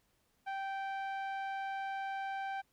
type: tone with low-pass filter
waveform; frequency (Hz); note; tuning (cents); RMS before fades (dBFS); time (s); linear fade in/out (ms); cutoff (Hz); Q
sawtooth; 780; G5; -9; -39; 0.46-2.62; 20; 1900; 0.81
effects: pink hiss -75 dBFS RMS until 2.72 s